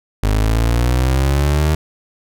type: exponential sweep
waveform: 30% pulse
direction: up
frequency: 50.9 to 78 Hz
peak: -10 dBFS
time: 0.23-1.75 s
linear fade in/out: 5 ms
effects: none